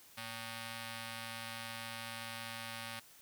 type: ring-modulated tone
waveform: 5% pulse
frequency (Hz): 338.4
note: E4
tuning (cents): +45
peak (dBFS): -28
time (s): 0.17-3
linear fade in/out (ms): 10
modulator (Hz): 447
effects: white hiss -60 dBFS RMS until 3.21 s